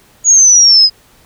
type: exponential sweep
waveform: sine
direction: down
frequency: 6770 to 4978 Hz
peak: -3 dBFS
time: 0.24-0.9 s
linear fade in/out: 50 ms
effects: pink hiss -47 dBFS RMS until 1.25 s